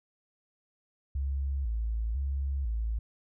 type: tone with vibrato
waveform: sine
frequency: 61.74 Hz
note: B1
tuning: in tune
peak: -28 dBFS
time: 1.15-2.99 s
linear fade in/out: 5 ms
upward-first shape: square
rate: 1 Hz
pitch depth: 180 cents each way
effects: none